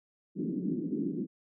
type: band-pass noise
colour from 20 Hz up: white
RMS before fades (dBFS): -33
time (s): 0.35-1.27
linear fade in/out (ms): 50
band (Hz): 170 to 340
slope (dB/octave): 48
effects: none